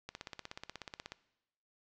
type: click train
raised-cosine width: 0.2 ms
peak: -25 dBFS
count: 18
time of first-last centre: 0.09-1.12 s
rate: 16.5 Hz
effects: noise-tail reverb RT60 0.9 s tail -19 dB re dry + low-pass 7000 Hz 12 dB/octave